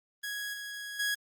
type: tone with level steps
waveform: sawtooth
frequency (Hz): 1661.2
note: G#6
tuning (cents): 0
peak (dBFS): -31 / -35 / -25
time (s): 0.23-1.15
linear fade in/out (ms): 10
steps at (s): 0.53 / 0.99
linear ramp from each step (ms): 10
effects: Opus 32 kbps